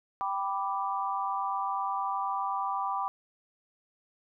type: chord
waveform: sine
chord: G major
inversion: none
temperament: equal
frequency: 784 / 987.8 / 1174.7 Hz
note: G5 / B5 / D6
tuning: 0 / 0 / 0 cents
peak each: -33 dBFS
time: 0.21-3.08 s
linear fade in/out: 0 ms
effects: none